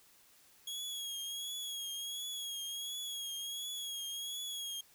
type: tone with vibrato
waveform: sawtooth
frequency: 3313 Hz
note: G#7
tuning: 5 cents flat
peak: -36 dBFS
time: 0.67-4.81 s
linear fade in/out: 5 ms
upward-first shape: triangle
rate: 1.4 Hz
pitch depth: 53 cents each way
effects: white hiss -64 dBFS RMS until 4.94 s